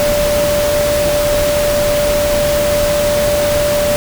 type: tone in noise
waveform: sine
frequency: 587.3 Hz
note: D5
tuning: in tune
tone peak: -12 dBFS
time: 0-3.96 s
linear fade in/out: 0 ms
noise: pink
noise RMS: -19 dBFS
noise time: 0-3.96 s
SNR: +4 dB
effects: none